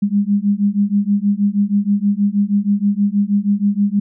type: beating tone pair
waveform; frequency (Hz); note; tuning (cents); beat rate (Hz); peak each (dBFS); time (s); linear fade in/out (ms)
sine; 199.8 / 206.1; G3 / G#3; +33 / -13; 6.3; -16; 0.02-4; 10
effects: none